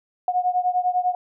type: beating tone pair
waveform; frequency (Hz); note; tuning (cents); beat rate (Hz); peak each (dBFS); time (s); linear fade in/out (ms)
sine; 722 / 732; F#5 / F#5; -43 / -19; 10; -21 / -23; 0.28-1.15; 2
effects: none